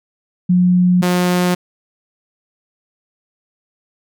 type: tone pair in turn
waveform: sine / sawtooth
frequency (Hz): 179.8 / 178.99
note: F#3 / F3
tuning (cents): -49 / +43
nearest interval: unison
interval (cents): 8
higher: first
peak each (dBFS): -9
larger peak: neither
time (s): 0.49-1.02 / 1.02-1.55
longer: neither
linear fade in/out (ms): 10
effects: none